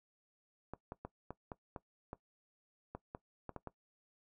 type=clicks; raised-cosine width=1 ms; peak=-29 dBFS; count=12; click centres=0.736 / 0.921 / 1.05 / 1.306 / 1.518 / 1.762 / 2.131 / 2.95 / 3.149 / 3.493 / 3.563 / 3.673 s; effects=noise-tail reverb RT60 0.1 s tail -18 dB re dry